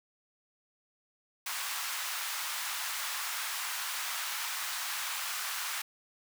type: high-pass noise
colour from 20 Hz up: pink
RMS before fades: -36 dBFS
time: 1.46-5.82 s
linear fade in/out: 5 ms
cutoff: 1000 Hz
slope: 24 dB/octave
effects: none